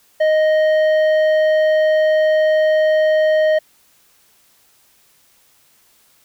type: tone with tanh clipping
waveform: triangle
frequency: 622.3 Hz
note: D#5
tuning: in tune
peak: -13 dBFS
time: 0.2-3.59 s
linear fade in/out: 10 ms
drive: 13 dB
effects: white hiss -55 dBFS RMS until 6.24 s